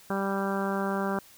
harmonic tone, 196 Hz, G3, in tune, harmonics 1 / 2 / 3 / 4 / 5 / 6 / 7 / 8, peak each -30 / -33 / -35 / -36 / -37 / -38 / -38 / -39 dBFS, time 0.1-1.19 s, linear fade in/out 2 ms, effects white hiss -54 dBFS RMS until 1.37 s

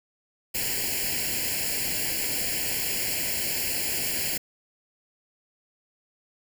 white noise with comb filter, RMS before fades -28 dBFS, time 0.54-4.38 s, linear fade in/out 10 ms, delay 0.41 ms, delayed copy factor +1, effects none

